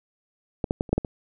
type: clicks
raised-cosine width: 2 ms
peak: -11 / -9 / -10 / -26 / -6 / -9 / -17 dBFS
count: 7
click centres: 0.642 / 0.709 / 0.809 / 0.892 / 0.93 / 0.98 / 1.048 s
effects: none